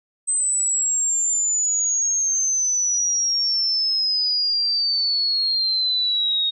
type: exponential sweep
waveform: sine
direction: down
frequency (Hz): 8220 to 3729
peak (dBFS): -18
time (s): 0.27-6.51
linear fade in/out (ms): 20
effects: none